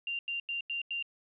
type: tone bursts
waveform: sine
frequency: 2781 Hz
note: F7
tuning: 8 cents flat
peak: -32 dBFS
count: 5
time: 0.07-1.026 s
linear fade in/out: 2 ms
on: 120 ms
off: 89 ms
effects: none